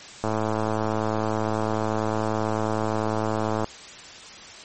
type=click train; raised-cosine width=1 ms; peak=-11 dBFS; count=372; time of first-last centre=0.24-3.644 s; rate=109 Hz; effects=white hiss -42 dBFS RMS until 4.64 s + MP3 32 kbps